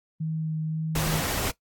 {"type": "tone with vibrato", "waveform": "sine", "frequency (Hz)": 157.9, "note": "D#3", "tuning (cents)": 26, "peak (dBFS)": -26, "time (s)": [0.2, 1.21], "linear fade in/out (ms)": 10, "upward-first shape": "sine", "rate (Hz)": 1.9, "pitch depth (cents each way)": 11}
{"type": "noise", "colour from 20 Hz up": "pink", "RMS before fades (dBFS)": -28, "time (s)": [0.95, 1.51], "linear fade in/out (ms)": 5}
{"effects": ["noise-tail reverb RT60 0.1 s tail -18 dB re dry", "AAC 64 kbps"]}